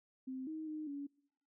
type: tone with pitch steps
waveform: sine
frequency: 260.8 / 314.8 / 307.8 / 283.5 Hz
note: C4 / D#4 / D#4 / C#4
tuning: -5 / +20 / -19 / +39 cents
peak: -40 dBFS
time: 0.27-1.07 s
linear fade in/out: 10 ms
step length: 200 ms
effects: noise-tail reverb RT60 0.7 s tail -24 dB re dry